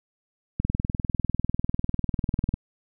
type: click train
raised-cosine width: 5 ms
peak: -12 dBFS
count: 40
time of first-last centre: 0.6-2.54 s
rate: 20.1 Hz
effects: none